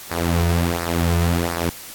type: tone with flanger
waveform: sawtooth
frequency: 85.2 Hz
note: F2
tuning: 42 cents flat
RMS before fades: -20 dBFS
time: 0.11-1.7 s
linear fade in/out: 5 ms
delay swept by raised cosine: 0.3 to 3.7 ms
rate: 1.4 Hz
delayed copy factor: -0.8
effects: white hiss -37 dBFS RMS until 1.94 s + AAC 64 kbps